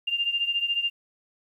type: beating tone pair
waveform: sine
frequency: 2794 / 2808 Hz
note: F7 / F7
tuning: 0 / +9 cents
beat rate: 14 Hz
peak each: -25 / -29 dBFS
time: 0.07-0.9 s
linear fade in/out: 10 ms
effects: 10-bit